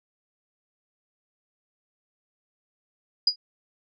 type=tone with exponential decay; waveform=sine; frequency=4900 Hz; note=D#8; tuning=27 cents flat; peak=-13 dBFS; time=3.27-3.36 s; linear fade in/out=5 ms; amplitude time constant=19 ms; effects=none